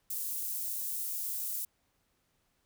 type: high-pass noise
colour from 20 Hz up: white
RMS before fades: -36 dBFS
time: 0.1-1.65 s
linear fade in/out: 5 ms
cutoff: 10000 Hz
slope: 12 dB/octave
effects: pink hiss -75 dBFS RMS until 2.65 s